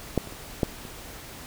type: clicks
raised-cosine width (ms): 2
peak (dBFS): -8 / -27 / -27 / -8 / -27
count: 5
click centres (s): 0.177 / 0.273 / 0.324 / 0.632 / 0.852
effects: pink hiss -42 dBFS RMS until 1.46 s